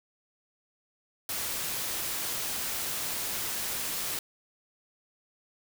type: noise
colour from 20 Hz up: white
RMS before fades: -33 dBFS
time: 1.29-4.19 s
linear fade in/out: 2 ms
effects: none